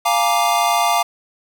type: chord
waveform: square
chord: Bb dominant seventh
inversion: second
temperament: equal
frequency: 698.5 / 830.6 / 932.3 / 1174.7 Hz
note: F5 / Ab5 / Bb5 / D6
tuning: 0 / 0 / 0 / 0 cents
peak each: -19 / -22 / -22 / -21 dBFS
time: 0.05-1.03 s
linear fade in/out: 10 ms
effects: none